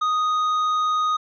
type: tone with tanh clipping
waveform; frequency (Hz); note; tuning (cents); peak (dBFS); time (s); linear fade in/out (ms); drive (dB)
sine; 1244.5; D#6; 0; -20; 0.01-1.17; 10; 7
effects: resampled to 16000 Hz